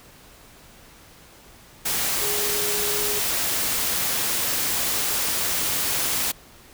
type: tone in noise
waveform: sine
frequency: 415.3 Hz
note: G#4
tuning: in tune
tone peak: -30 dBFS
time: 2.21-3.2 s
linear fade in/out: 10 ms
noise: white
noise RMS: -24 dBFS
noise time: 1.85-6.32 s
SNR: -9 dB
effects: pink hiss -49 dBFS RMS until 6.73 s